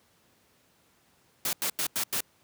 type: noise bursts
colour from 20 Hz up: white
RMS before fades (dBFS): -29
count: 5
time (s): 1.45-2.206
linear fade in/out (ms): 2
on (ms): 80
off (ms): 89
effects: pink hiss -65 dBFS RMS until 2.43 s + high-pass 100 Hz 12 dB/octave